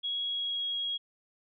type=tone with pitch glide; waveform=sine; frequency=3322 to 3297 Hz; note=G#7 to G#7; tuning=0 to -13 cents; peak=-30 dBFS; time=0.03-0.98 s; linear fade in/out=20 ms; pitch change=-13 cents; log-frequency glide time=0.23-0.72 s; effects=none